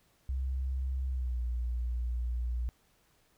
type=tone with pitch glide; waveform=sine; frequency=65.41 to 59.98 Hz; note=C2 to B1; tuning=0 to -50 cents; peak=-30 dBFS; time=0.29-2.69 s; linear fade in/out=0 ms; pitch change=-150 cents; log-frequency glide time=1.07-1.41 s; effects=pink hiss -69 dBFS RMS until 3.37 s